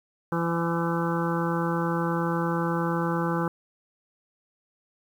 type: harmonic tone with a mistuned harmonic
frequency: 168.5 Hz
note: E3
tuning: 38 cents sharp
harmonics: 1 / 2 / 3 / 5 / 6 / 7 / 8 / 9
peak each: -27 / -30 / -32 / -34 / -35 / -35 / -36 / -37 dBFS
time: 0.32-3.48 s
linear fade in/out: 2 ms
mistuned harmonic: 8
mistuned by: -24 cents
effects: 9-bit

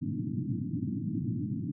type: band-pass noise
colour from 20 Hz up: pink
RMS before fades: -33 dBFS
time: 0.01-1.72 s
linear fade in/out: 20 ms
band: 100 to 320 Hz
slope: 96 dB/octave
effects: none

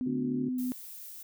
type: tone with vibrato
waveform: sine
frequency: 252.5 Hz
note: B3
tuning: 39 cents sharp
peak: -29 dBFS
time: 0.01-0.72 s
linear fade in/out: 0 ms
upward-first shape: square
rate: 2.7 Hz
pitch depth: 8 cents each way
type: harmonic tone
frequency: 73.42 Hz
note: D2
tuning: in tune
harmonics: 2 / 3 / 4 / 5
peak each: -39 / -39 / -39 / -39 dBFS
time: 0.06-0.49 s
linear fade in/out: 5 ms
type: noise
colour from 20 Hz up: violet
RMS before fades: -45 dBFS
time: 0.58-1.23 s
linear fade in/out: 5 ms
effects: none

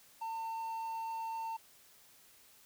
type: tone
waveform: triangle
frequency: 902 Hz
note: A5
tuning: 43 cents sharp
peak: -35 dBFS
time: 0.21-1.57 s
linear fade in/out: 10 ms
effects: white hiss -62 dBFS RMS until 2.65 s

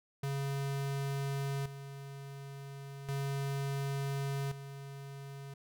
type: tone with tremolo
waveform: square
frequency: 138.59 Hz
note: C#3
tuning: in tune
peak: -34 dBFS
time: 0.23-5.54 s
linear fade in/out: 5 ms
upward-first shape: square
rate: 0.35 Hz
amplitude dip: 70%
effects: none

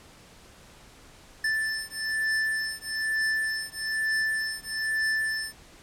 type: beating tone pair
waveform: square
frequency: 1760 / 1761.1 Hz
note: A6 / A6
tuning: 0 / +1 cents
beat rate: 1.1 Hz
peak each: -30 dBFS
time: 1.44-5.54 s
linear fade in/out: 5 ms
effects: pink hiss -52 dBFS RMS until 5.82 s + low-pass 10000 Hz 12 dB/octave

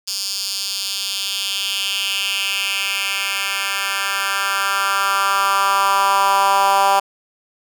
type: tone with high-pass filter sweep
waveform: 10% pulse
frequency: 196.8 Hz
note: G3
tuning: 7 cents sharp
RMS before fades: -19 dBFS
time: 0.07-7 s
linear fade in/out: 10 ms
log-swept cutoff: 4900 to 820 Hz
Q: 2.7
effects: none

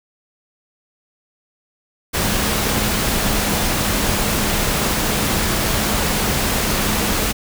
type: tone in noise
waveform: sine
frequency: 209.2 Hz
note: G#3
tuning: 13 cents sharp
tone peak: -27 dBFS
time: 2.13-7.33 s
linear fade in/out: 20 ms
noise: pink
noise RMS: -19 dBFS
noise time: 2.13-7.33 s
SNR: -11 dB
effects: none

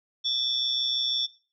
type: tone cluster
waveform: sine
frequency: 3447 / 3573 / 5460 Hz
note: A7 / A7 / F8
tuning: -36 / +26 / -40 cents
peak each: -26 / -31 / -31 dBFS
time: 0.24-1.27 s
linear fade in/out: 20 ms
effects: noise-tail reverb RT60 0.4 s tail -17 dB re dry

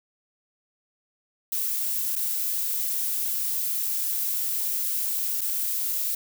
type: noise with dropouts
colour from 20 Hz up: violet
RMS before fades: -27 dBFS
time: 1.52-6.15 s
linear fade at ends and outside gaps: 5 ms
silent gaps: 2.156-2.161 / 5.41-5.414 s
effects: none

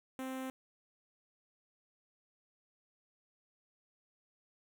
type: tone with notch filter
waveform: sawtooth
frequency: 261.6 Hz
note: C4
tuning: in tune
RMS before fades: -41 dBFS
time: 0.19-0.5 s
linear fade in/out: 0 ms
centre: 4700 Hz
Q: 1.2
effects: none

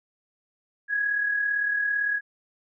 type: tone pair together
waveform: sine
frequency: 1661.2 / 1699 Hz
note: G#6 / G#6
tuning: 0 / +39 cents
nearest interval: unison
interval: 39 cents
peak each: -23 / -33 dBFS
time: 0.88-2.21 s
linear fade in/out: 50 ms
effects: none

